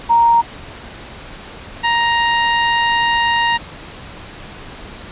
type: tone pair in turn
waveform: sine / 20% pulse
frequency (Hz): 932.3 / 936.2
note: A#5 / A#5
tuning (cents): 0 / +7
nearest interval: unison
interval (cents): 7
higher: second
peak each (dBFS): -8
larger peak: neither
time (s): 0.09-0.42 / 1.83-3.58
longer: second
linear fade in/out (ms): 20
effects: pink hiss -34 dBFS RMS until 5.11 s + resampled to 8000 Hz